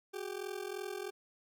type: ring-modulated tone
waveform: 40% pulse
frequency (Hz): 392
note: G4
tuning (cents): 0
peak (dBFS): -35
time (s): 0.13-1.11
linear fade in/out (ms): 20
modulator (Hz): 21.5
effects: none